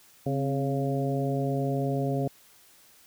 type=harmonic tone with a mistuned harmonic; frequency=138.59 Hz; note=C#3; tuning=in tune; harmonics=1 / 2 / 3 / 4 / 5; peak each=-28 / -31 / -33 / -34 / -35 dBFS; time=0.26-2.28 s; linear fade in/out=5 ms; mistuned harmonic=2; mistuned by=-63 cents; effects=white hiss -57 dBFS RMS until 3.06 s